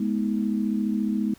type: tone cluster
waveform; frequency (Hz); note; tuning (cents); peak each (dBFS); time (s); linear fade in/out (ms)
sine; 210.6 / 245.1 / 317.7; G#3 / B3 / D#4; +24 / -13 / +36; -24 / -28 / -30; 0-1.34; 5
effects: pink hiss -54 dBFS RMS until 1.38 s